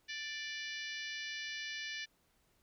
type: harmonic tone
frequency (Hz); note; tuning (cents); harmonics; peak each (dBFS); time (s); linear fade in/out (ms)
587.3; D5; 0; 3 / 4 / 5 / 6 / 7 / 8 / 9 / 10; -44 / -46 / -48 / -50 / -51 / -52 / -53 / -54; 0.08-2.06; 20
effects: pink hiss -74 dBFS RMS until 2.62 s